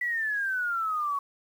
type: exponential sweep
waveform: sine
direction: down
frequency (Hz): 1975.5 to 1108.7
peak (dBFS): -26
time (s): 0.01-1.19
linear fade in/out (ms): 5
effects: 9-bit